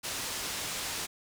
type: low-pass noise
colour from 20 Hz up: white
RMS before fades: -36 dBFS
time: 0.03-1.07 s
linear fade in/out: 20 ms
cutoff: 8100 Hz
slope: 12 dB/octave
effects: none